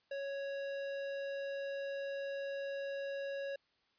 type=tone with tanh clipping; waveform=sine; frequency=554.4 Hz; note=C#5; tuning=in tune; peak=-40 dBFS; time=0.11-3.56 s; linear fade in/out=5 ms; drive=17 dB; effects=white hiss -75 dBFS RMS until 3.98 s + resampled to 11025 Hz